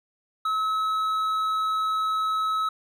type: tone with hard clipping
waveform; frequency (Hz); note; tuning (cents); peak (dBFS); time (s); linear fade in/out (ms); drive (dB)
sine; 1290; E6; -38; -24; 0.45-2.69; 5; 5
effects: none